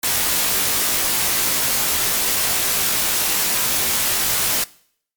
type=noise with comb filter; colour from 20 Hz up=white; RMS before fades=-19 dBFS; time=0.03-4.64 s; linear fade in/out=5 ms; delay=19 ms; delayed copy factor=-0.85; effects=noise-tail reverb RT60 0.6 s tail -21 dB re dry + MP3 96 kbps